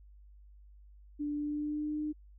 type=tone with pitch glide; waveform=sine; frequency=293.7 to 302.7 Hz; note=D4 to D#4; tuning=0 to -48 cents; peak=-32 dBFS; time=1.19-2.13 s; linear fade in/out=20 ms; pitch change=+52 cents; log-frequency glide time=1.34-2 s; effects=added 50 Hz sine -53 dBFS peak until 2.38 s